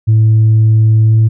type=tone with pitch glide; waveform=sine; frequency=110 to 110.96 Hz; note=A2 to A2; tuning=0 to +15 cents; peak=-3 dBFS; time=0.07-1.29 s; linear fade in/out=20 ms; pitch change=+15 cents; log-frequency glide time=1.04-1.18 s; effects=tanh soft clip ceiling -3 dBFS